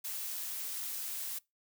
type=noise; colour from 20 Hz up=blue; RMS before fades=-39 dBFS; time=0.04-1.39 s; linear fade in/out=10 ms; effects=noise-tail reverb RT60 0.2 s tail -23 dB re dry